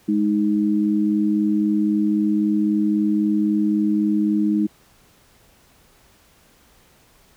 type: tone pair together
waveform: sine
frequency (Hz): 208.4 / 312.2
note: G#3 / D#4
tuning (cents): +6 / +6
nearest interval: perfect fifth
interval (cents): 700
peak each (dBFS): -19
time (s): 0.08-4.67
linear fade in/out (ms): 10
effects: pink hiss -55 dBFS RMS until 7.36 s